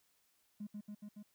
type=tone with echo; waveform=triangle; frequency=208 Hz; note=G#3; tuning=3 cents sharp; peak=-37 dBFS; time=0.6-0.67 s; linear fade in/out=10 ms; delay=140 ms; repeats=4; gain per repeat=-2 dB; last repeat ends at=1.23 s; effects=tanh soft clip ceiling -39 dBFS + white hiss -75 dBFS RMS until 1.34 s